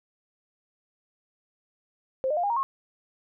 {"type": "tone with pitch steps", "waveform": "sine", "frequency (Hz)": [526, 607.7, 702.1, 811.2, 937.2, 1082.8], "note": ["C5", "D#5", "F5", "G#5", "A#5", "C#6"], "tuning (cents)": [9, -41, 9, -41, 9, -41], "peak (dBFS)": -23, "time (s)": [2.24, 2.63], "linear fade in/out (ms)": 0, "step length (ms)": 65, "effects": []}